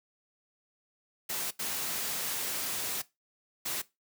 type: noise bursts at uneven times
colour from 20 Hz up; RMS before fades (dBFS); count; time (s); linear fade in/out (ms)
white; -34; 3; 1.29-1.51 / 1.59-3.02 / 3.65-3.82; 10
effects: noise-tail reverb RT60 0.2 s tail -18 dB re dry + high-pass 100 Hz 12 dB/octave